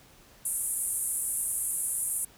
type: band-pass noise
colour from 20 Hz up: white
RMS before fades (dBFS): -31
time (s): 0.45-2.25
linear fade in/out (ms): 5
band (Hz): 8800 to 11000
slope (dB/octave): 48
effects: pink hiss -56 dBFS RMS until 2.37 s